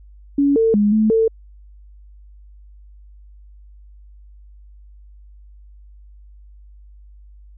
sine tone with pitch steps, 282.3 / 450.2 / 206.9 / 217 / 447.5 Hz, C#4 / A4 / G#3 / A3 / A4, +32 / +40 / -6 / -24 / +29 cents, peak -12 dBFS, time 0.38-1.28 s, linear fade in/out 5 ms, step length 180 ms, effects added 50 Hz sine -41 dBFS peak until 7.57 s

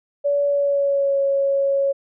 sine tone with pitch glide, 571 to 552.8 Hz, D5 to C#5, -49 to -5 cents, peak -16 dBFS, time 0.24-1.93 s, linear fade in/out 20 ms, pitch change -56 cents, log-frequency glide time 0.45-1.19 s, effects none

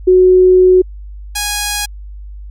sine / 5% pulse tone pair in turn, 368.4 / 827 Hz, F#4 / G#5, -7 / -8 cents, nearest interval octave + major second, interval 1399 cents, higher second, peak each -4 dBFS, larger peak neither, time 0.07-0.82 / 1.35-1.86 s, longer first, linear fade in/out 10 ms, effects added 50 Hz sine -27 dBFS peak until 2.5 s

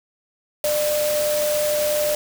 sine tone in noise, 598 Hz, D5, 31 cents sharp, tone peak -19 dBFS, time 0.64-2.15 s, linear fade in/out 2 ms, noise white, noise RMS -27 dBFS, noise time 0.64-2.15 s, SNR +5 dB, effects none

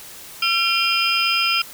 sine tone cluster, 1356 / 2394 / 2765 / 3152 / 5010 Hz, E6 / D7 / F7 / G7 / D#8, +49 / +33 / -18 / +9 / +11 cents, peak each -23 dBFS, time 0.42-1.62 s, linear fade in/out 5 ms, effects white hiss -39 dBFS RMS until 1.73 s

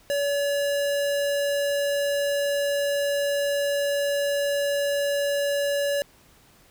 square tone, 569 Hz, C#5, 45 cents sharp, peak -23 dBFS, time 0.1-6.02 s, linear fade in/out 0 ms, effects pink hiss -56 dBFS RMS until 6.7 s

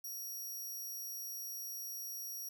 10% pulse tone, 5680 Hz, F8, 28 cents sharp, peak -36 dBFS, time 0.04-2.49 s, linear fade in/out 5 ms, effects none

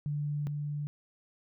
sine tone pair in turn, 146.83 / 146.83 Hz, D3 / D3, 0 / 0 cents, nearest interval unison, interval 0 cents, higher neither, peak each -30 / -32 dBFS, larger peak first, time 0.06-0.47 / 0.47-0.87 s, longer first, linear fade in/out 0 ms, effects none

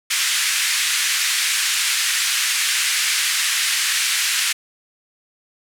pink band-pass noise, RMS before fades -20 dBFS, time 0.1-4.53 s, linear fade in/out 10 ms, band 1700 to 11000 Hz, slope 24 dB/octave, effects none

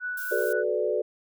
sine tone with tremolo, 1480 Hz, F#6, in tune, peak -28 dBFS, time 0-0.64 s, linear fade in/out 50 ms, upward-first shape sine, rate 3.6 Hz, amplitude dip 30%
violet noise, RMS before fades -39 dBFS, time 0.17-0.53 s, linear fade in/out 5 ms
sine chord, B minor seventh, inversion second, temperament equal with one note detuned, 370 / 432.4 / 493.9 / 587.3 Hz, F#4 / A4 / B4 / D5, 0 / -30 / 0 / 0 cents, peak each -30 / -28 / -29 / -29 dBFS, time 0.31-1.02 s, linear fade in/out 10 ms
effects none

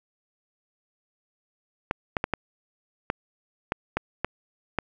clicks, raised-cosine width 0.5 ms, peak -9 dBFS, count 9, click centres 1.911 / 2.168 / 2.241 / 2.337 / 3.101 / 3.721 / 3.97 / 4.246 / 4.787 s, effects none

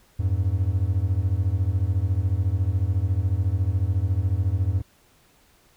triangle beating tone pair, 87 / 101 Hz, F2 / G#2, -6 / -48 cents, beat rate 14 Hz, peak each -21 dBFS, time 0.19-4.82 s, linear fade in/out 10 ms, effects pink hiss -59 dBFS RMS until 5.76 s

